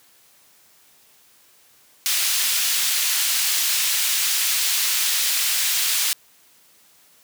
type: high-pass noise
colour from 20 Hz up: pink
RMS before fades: -21 dBFS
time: 2.06-6.13 s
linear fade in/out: 0 ms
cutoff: 2900 Hz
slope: 12 dB/octave
effects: white hiss -55 dBFS RMS until 7.23 s + high-pass 100 Hz 12 dB/octave